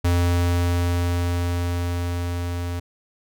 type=tone with level ramp; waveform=square; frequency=87.31 Hz; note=F2; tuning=in tune; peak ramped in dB=-17 to -26 dBFS; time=0.04-2.8 s; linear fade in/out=10 ms; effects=none